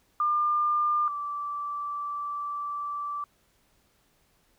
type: tone pair in turn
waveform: sine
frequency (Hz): 1200 / 1164.5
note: D6 / D6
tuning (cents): +37 / -15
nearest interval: minor second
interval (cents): 52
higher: first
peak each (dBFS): -22 / -30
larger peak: first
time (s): 0.2-1.08 / 1.08-3.24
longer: second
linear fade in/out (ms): 2
effects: pink hiss -67 dBFS RMS until 4.58 s